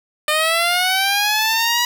10% pulse linear sweep, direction up, 602 to 971 Hz, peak -7 dBFS, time 0.28-1.85 s, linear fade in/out 2 ms, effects none

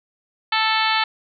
harmonic tone, 440 Hz, A4, in tune, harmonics 2 / 3 / 4 / 5 / 6 / 7 / 8 / 9 / 10, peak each -22 / -24 / -25 / -26 / -27 / -27 / -28 / -29 / -29 dBFS, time 0.52-1.04 s, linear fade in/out 5 ms, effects none

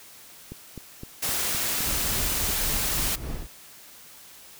click train, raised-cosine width 3 ms, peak -24 dBFS, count 8, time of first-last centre 0.52-2.319 s, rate 3.89 Hz
white noise, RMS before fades -27 dBFS, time 1.22-3.16 s, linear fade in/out 10 ms
brown noise with tremolo, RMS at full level -30 dBFS, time 1.84-3.48 s, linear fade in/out 50 ms, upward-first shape sine, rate 3.6 Hz, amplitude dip 55%
effects white hiss -48 dBFS RMS until 4.59 s

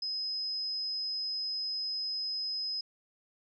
sine tone, 5070 Hz, D#8, 32 cents sharp, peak -32 dBFS, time 0.02-2.81 s, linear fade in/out 5 ms, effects none

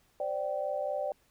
sine chord, C suspended second, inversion none, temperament equal with one note detuned, 523.3 / 587.3 / 773.6 Hz, C5 / D5 / G5, 0 / 0 / -23 cents, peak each -37 / -32 / -37 dBFS, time 0.2-1.12 s, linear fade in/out 2 ms, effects pink hiss -68 dBFS RMS until 1.3 s

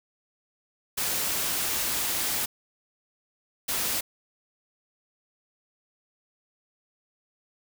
white noise bursts at uneven times, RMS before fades -28 dBFS, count 2, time 0.97-2.46 / 3.68-4.01 s, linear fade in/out 10 ms, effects none

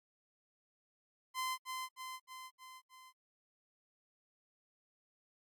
sawtooth tone with echo, 1032 Hz, C6, 24 cents flat, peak -32 dBFS, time 1.34-1.58 s, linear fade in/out 50 ms, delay 310 ms, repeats 5, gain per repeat -4 dB, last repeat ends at 3.13 s, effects AAC 64 kbps

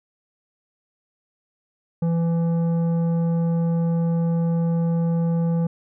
sine tone with tanh clipping, 167.4 Hz, E3, 27 cents sharp, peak -20 dBFS, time 2.02-5.67 s, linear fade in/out 5 ms, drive 10 dB, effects none

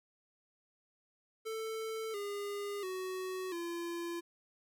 square tone with pitch steps, 443.2 / 406.4 / 372.7 / 341.8 Hz, A4 / G#4 / F#4 / F4, +13 / -38 / +13 / -37 cents, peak -38 dBFS, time 1.45-4.21 s, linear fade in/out 20 ms, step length 690 ms, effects none

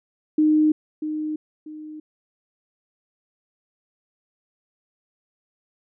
sine tone with echo, 307.2 Hz, D#4, 22 cents flat, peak -14 dBFS, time 0.38-0.72 s, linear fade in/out 5 ms, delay 640 ms, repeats 2, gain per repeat -10 dB, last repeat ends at 2 s, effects none

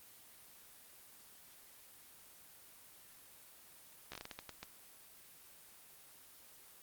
slowing click train, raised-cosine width 0.2 ms, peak -27 dBFS, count 10, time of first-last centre 4.12-4.63 s, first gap 14 ms, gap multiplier 1.33, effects white hiss -59 dBFS RMS until 6.82 s + Opus 24 kbps

